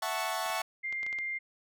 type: chord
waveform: sawtooth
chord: F# minor seventh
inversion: third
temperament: equal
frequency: 659.3 / 740 / 880 / 1108.7 Hz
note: E5 / F#5 / A5 / C#6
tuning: 0 / 0 / 0 / 0 cents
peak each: -33 dBFS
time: 0.02-0.62 s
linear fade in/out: 5 ms
type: clicks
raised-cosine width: 0.2 ms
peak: -28 dBFS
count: 8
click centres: 0.462 / 0.501 / 0.604 / 0.926 / 1.031 / 1.065 / 1.128 / 1.187 s
type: tone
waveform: sine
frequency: 2100 Hz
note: C7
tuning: 6 cents sharp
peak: -32 dBFS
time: 0.83-1.39 s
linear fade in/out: 20 ms
effects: none